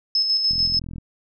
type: tone with tremolo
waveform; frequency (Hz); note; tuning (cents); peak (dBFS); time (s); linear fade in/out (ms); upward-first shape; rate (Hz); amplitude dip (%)
sine; 5200; E8; -24; -16; 0.15-0.79; 2; square; 6.8; 40
type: click train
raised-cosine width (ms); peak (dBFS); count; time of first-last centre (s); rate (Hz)
5; -22; 21; 0.51-0.983; 42.3
effects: none